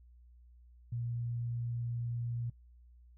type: tone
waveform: sine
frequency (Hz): 118.8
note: A#2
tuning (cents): +33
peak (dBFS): -34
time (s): 0.92-2.5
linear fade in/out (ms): 5
effects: noise-tail reverb RT60 0.1 s tail -21 dB re dry + added 60 Hz sine -56 dBFS peak until 3.17 s